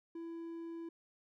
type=tone; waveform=triangle; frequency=333.1 Hz; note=E4; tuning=18 cents sharp; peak=-40 dBFS; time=0.15-0.89 s; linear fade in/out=5 ms; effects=none